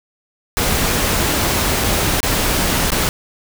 pink noise with dropouts, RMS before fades -17 dBFS, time 0.57-3.09 s, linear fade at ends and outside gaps 0 ms, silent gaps 1.839-1.843 / 2.204-2.23 / 2.904-2.919 s, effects none

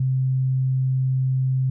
sine tone, 130.81 Hz, C3, in tune, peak -18 dBFS, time 0-1.7 s, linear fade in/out 5 ms, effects none

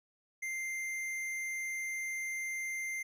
sine tone with tanh clipping, 2093 Hz, C7, in tune, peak -37 dBFS, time 0.42-3.03 s, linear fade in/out 10 ms, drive 14 dB, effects none

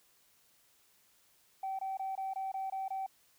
sine tone bursts, 770 Hz, G5, 31 cents flat, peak -33 dBFS, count 8, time 1.63-3.064 s, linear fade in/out 5 ms, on 160 ms, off 22 ms, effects tanh soft clip ceiling -31 dBFS + white hiss -68 dBFS RMS until 3.38 s

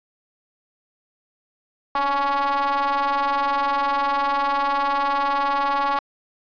square ring-modulated tone, 138.59 Hz, C#3, in tune, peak -17 dBFS, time 1.95-5.99 s, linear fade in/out 2 ms, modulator 980 Hz, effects resampled to 11025 Hz

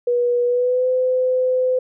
sine tone with pitch glide, 484.9 to 509.6 Hz, B4 to C5, -32 to -46 cents, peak -15 dBFS, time 0.07-1.79 s, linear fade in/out 5 ms, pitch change +86 cents, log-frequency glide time 0.45-0.88 s, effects none

